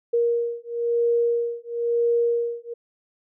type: beating tone pair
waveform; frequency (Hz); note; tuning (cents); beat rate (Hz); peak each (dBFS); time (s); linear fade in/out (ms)
sine; 470.3 / 471.3; A#4 / A#4; +15 / +19; 1; -23; 0.13-2.74; 10
effects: none